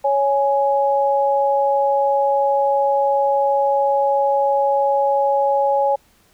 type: tone pair together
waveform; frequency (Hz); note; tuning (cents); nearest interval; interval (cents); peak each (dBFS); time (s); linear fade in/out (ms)
sine; 556 / 833.1; C#5 / G#5; +5 / +5; perfect fifth; 700; -17; 0.04-5.96; 10
effects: pink hiss -56 dBFS RMS until 6.33 s